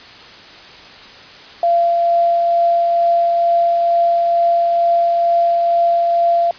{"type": "tone with tremolo", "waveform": "sine", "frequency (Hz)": 685, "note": "F5", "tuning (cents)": -34, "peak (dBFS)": -10, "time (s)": [1.63, 6.51], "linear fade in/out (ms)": 2, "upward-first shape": "triangle", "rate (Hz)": 2.2, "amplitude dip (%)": 25, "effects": ["white hiss -38 dBFS RMS until 6.58 s", "resampled to 11025 Hz"]}